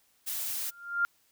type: noise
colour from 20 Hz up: blue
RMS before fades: -34 dBFS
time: 0.26-0.71 s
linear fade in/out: 20 ms
type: tone with exponential growth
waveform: sine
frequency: 1396.9 Hz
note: F6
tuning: in tune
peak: -21 dBFS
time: 0.64-1.05 s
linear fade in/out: 0 ms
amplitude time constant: 87 ms
effects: white hiss -68 dBFS RMS until 1.31 s